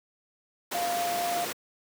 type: tone in noise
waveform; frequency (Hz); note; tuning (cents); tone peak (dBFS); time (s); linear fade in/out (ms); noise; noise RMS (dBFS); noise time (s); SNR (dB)
sine; 698.5; F5; 0; -27; 0.74-1.45; 10; pink; -32; 0.71-1.53; +2
effects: high-pass 300 Hz 12 dB/octave